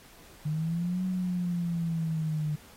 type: linear two-way sweep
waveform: sine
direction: up then down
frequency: 149.7 to 186.4 to 149.7 Hz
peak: -27 dBFS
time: 0.45-2.56 s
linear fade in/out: 10 ms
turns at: 1.04 s
effects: pink hiss -54 dBFS RMS until 2.76 s + AAC 48 kbps